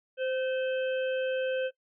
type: harmonic tone with a mistuned harmonic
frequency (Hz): 520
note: C5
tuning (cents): -11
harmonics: 1 / 3 / 5 / 6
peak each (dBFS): -28 / -38 / -42 / -44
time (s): 0.17-1.71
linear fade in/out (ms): 50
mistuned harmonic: 3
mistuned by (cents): -23
effects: noise-tail reverb RT60 0.1 s tail -18 dB re dry